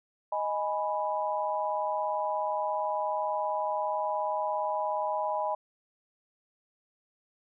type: chord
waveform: sine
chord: G# minor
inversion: second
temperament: equal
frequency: 622.3 / 830.6 / 987.8 Hz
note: D#5 / G#5 / B5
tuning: 0 / 0 / 0 cents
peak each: -32 dBFS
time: 0.32-5.55 s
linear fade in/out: 5 ms
effects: none